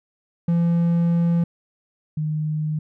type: tone pair in turn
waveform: triangle / sine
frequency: 170 / 153.66 Hz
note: F3 / D#3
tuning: -46 / -21 cents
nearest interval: major second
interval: 175 cents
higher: first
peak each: -14 / -21 dBFS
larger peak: first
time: 0.48-1.44 / 2.17-2.79 s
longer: first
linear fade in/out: 5 ms
effects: none